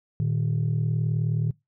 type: tone pair together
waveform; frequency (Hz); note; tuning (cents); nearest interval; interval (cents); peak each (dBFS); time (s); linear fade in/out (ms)
sine; 114.5 / 153.81; A#2 / D#3; -31 / -20; perfect fourth; 511; -23; 0.2-1.51; 0
effects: noise-tail reverb RT60 0.2 s tail -22 dB re dry + tanh soft clip ceiling -18 dBFS